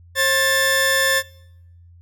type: tone pair together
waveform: sawtooth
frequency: 536 / 1759.7 Hz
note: C5 / A6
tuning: +42 / 0 cents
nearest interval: octave + major sixth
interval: 2058 cents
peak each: -17 / -13 dBFS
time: 0.15-1.23 s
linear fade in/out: 50 ms
effects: noise-tail reverb RT60 0.8 s tail -24 dB re dry + added 86 Hz sine -44 dBFS peak until 2.01 s